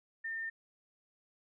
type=tone; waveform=sine; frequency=1809 Hz; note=A6; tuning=48 cents sharp; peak=-36 dBFS; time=0.24-0.5 s; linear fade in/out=10 ms; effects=none